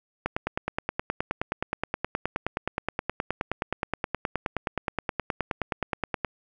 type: click train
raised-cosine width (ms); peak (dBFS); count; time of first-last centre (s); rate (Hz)
0.5; -11; 58; 0.26-6.247; 9.52
effects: none